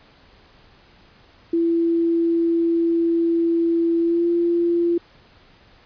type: tone with pitch glide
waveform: sine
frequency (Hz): 335 to 342.4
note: E4 to F4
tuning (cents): +28 to -34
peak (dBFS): -16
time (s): 1.53-4.98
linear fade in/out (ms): 5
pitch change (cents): +38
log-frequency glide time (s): 4-4.26
effects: pink hiss -52 dBFS RMS until 5.85 s + resampled to 11025 Hz